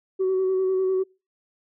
sine tone with vibrato, 376.8 Hz, F#4, 32 cents sharp, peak -18 dBFS, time 0.19-1.04 s, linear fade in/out 20 ms, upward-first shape square, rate 10 Hz, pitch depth 17 cents each way, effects noise-tail reverb RT60 0.3 s tail -26 dB re dry + tanh soft clip ceiling -17 dBFS

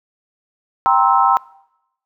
sine chord, C dominant seventh, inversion second, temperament just, 784.9 / 941.9 / 1046.5 / 1308.1 Hz, G5 / Bb5 / C6 / E6, +2 / +18 / 0 / -14 cents, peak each -16 dBFS, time 0.86-1.37 s, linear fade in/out 0 ms, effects noise-tail reverb RT60 0.8 s tail -22 dB re dry

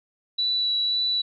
sine tone with vibrato, 3942 Hz, B7, 4 cents flat, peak -21 dBFS, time 0.38-1.22 s, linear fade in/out 10 ms, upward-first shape sine, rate 1.9 Hz, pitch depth 10 cents each way, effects none

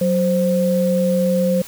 sine tone pair together, 185 / 523.3 Hz, F#3 / C5, 0 / 0 cents, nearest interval octave + tritone, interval 1800 cents, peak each -17 dBFS, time 0.01-1.62 s, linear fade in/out 5 ms, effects white hiss -37 dBFS RMS until 1.67 s

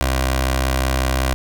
15% pulse tone with notch filter, 65.41 Hz, C2, in tune, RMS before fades -19 dBFS, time 0.01-1.34 s, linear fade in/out 0 ms, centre 180 Hz, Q 0.54, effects none

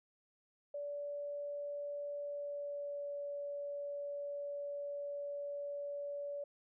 sine tone with pitch glide, 577 to 572.7 Hz, D5 to D5, -31 to -44 cents, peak -39 dBFS, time 0.74-6.44 s, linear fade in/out 5 ms, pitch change -13 cents, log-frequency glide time 2.19-3.14 s, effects none

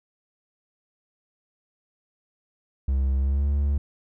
triangle tone with pitch glide, 66.9 to 71.29 Hz, C2 to C#2, +39 to +49 cents, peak -18 dBFS, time 2.88-3.78 s, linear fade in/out 5 ms, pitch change +110 cents, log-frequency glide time 3.18-3.47 s, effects none

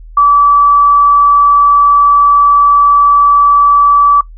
sine tone, 1153 Hz, D6, 32 cents flat, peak -3 dBFS, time 0.17-4.21 s, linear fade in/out 5 ms, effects noise-tail reverb RT60 0.1 s tail -20 dB re dry + added 40 Hz sine -29 dBFS peak until 4.37 s

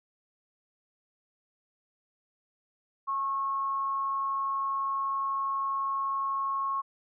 sine tone with amplitude modulation, 1092 Hz, C#6, 26 cents flat, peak -26 dBFS, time 3.07-6.82 s, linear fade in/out 20 ms, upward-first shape sine, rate 233 Hz, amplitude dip 30%, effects none

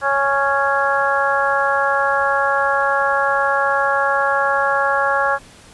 harmonic tone, 277.2 Hz, C#4, in tune, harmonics 2 / 3 / 4 / 5 / 6, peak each -21 / -21 / -21 / -21 / -21 dBFS, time 0.01-5.39 s, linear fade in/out 50 ms, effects pink hiss -44 dBFS RMS until 5.73 s + resampled to 24000 Hz

